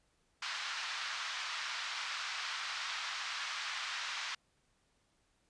pink band-pass noise, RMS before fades -40 dBFS, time 0.42-4.35 s, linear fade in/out 5 ms, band 1100 to 5400 Hz, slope 24 dB/octave, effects pink hiss -75 dBFS RMS until 5.49 s + resampled to 22050 Hz

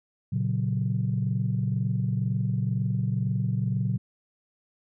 sine chord, F# major, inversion first, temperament equal, 116.54 / 138.59 / 185 Hz, A#2 / C#3 / F#3, 0 / 0 / 0 cents, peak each -26 / -28 / -29 dBFS, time 0.32-3.98 s, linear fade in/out 10 ms, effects tanh soft clip ceiling -15 dBFS

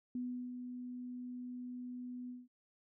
sine tone with ADSR envelope, 248 Hz, B3, 7 cents sharp, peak -36 dBFS, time 0.15-2.48 s, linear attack 3 ms, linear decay 360 ms, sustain -6 dB, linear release 190 ms, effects none

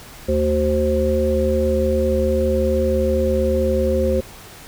harmonic tone with a mistuned harmonic, 75.2 Hz, D2, 42 cents sharp, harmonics 1 / 3 / 5 / 7, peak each -21 / -23 / -22 / -19 dBFS, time 0.28-4.21 s, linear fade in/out 10 ms, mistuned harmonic 3, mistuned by -20 cents, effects pink hiss -40 dBFS RMS until 4.67 s

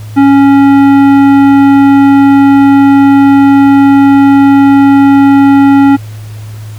sine tone with tanh clipping, 277.2 Hz, C#4, in tune, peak -3 dBFS, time 0.16-5.97 s, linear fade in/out 20 ms, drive 14 dB, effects added 107 Hz sine -21 dBFS peak until 6.78 s + pink hiss -36 dBFS RMS until 6.78 s

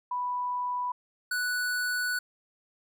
sine / square tone pair in turn, 987.8 / 1480 Hz, B5 / F#6, 0 / 0 cents, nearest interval perfect fifth, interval 700 cents, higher second, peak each -28 dBFS, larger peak neither, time 0.11-0.92 / 1.31-2.19 s, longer second, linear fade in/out 5 ms, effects none

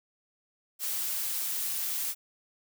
blue noise, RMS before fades -32 dBFS, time 0.79-2.15 s, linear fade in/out 50 ms, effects none

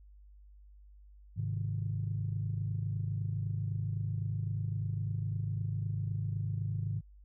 sine chord, Ab major, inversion none, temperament equal with one note detuned, 103.83 / 131.8 / 155.56 Hz, Ab2 / C3 / Eb3, 0 / +13 / 0 cents, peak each -33 / -38 / -38 dBFS, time 1.36-7.01 s, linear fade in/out 20 ms, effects tanh soft clip ceiling -23 dBFS + added 50 Hz sine -53 dBFS peak until 7.24 s

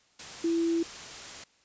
sine tone in noise, 333.6 Hz, E4, 21 cents sharp, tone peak -24 dBFS, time 0.44-0.83 s, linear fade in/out 5 ms, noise white, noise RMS -42 dBFS, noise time 0.19-1.44 s, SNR +15 dB, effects white hiss -65 dBFS RMS until 1.64 s + resampled to 16000 Hz

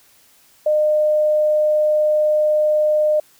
sine tone, 608 Hz, D#5, 40 cents flat, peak -13 dBFS, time 0.66-3.2 s, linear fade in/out 5 ms, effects white hiss -53 dBFS RMS until 3.39 s

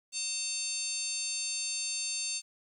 harmonic tone, 900 Hz, A5, 39 cents sharp, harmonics 3 / 4 / 5 / 6 / 7 / 8 / 9 / 10, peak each -41 / -44 / -38 / -49 / -38 / -41 / -40 / -41 dBFS, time 0.12-2.42 s, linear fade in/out 50 ms, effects 11-bit

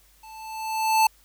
square tone with level ramp, 880 Hz, A5, in tune, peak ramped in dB -44 to -15 dBFS, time 0.23-1.07 s, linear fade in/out 5 ms, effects added 50 Hz sine -59 dBFS peak until 1.24 s + white hiss -59 dBFS RMS until 1.24 s

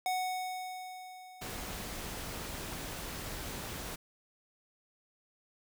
square tone with exponential decay, 740 Hz, F#5, in tune, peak -30 dBFS, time 0.06-2.59 s, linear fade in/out 1 ms, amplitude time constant 550 ms
pink noise, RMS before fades -41 dBFS, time 1.41-3.96 s, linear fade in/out 10 ms
effects none

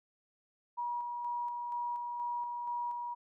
sine tone with tremolo, 960 Hz, B5, 49 cents flat, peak -33 dBFS, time 0.77-3.15 s, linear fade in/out 20 ms, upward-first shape square, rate 2.1 Hz, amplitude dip 30%, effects none

